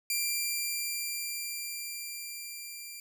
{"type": "tone with level ramp", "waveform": "10% pulse", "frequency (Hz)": 2374, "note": "D7", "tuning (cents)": 18, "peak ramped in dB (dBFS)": [-19, -33], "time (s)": [0.1, 3], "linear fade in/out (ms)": 2, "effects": []}